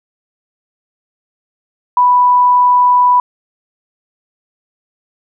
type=tone; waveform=sine; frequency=987.8 Hz; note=B5; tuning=in tune; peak=-6 dBFS; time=1.97-3.2 s; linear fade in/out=2 ms; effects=none